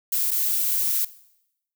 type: noise with dropouts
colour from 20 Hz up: violet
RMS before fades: -23 dBFS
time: 0.12-1.05 s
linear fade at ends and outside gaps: 5 ms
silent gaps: 0.308-0.314 s
effects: noise-tail reverb RT60 0.8 s tail -18 dB re dry